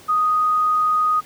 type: tone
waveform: sine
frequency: 1244.5 Hz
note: D#6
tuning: in tune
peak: -15 dBFS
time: 0.08-1.21 s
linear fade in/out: 20 ms
effects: pink hiss -45 dBFS RMS until 1.25 s + high-pass 100 Hz 12 dB/octave